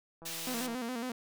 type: click train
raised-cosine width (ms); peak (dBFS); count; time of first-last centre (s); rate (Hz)
1; -37; 88; 0.22-0.747; 165
type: high-pass noise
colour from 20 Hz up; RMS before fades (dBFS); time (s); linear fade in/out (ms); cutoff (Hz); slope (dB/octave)
pink; -40; 0.25-0.67; 10; 2600; 12
type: tone with vibrato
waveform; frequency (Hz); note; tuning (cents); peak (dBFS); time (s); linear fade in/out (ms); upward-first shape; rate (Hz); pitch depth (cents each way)
sawtooth; 242.5; B3; -31; -31; 0.47-1.12; 2; square; 7.2; 82
effects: none